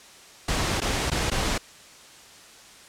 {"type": "noise with dropouts", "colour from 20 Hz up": "pink", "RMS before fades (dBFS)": -25, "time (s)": [0.48, 1.58], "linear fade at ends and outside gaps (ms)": 5, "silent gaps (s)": [[0.804, 0.816], [1.102, 1.115], [1.302, 1.314]], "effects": ["white hiss -48 dBFS RMS until 2.88 s", "low-pass 8000 Hz 12 dB/octave"]}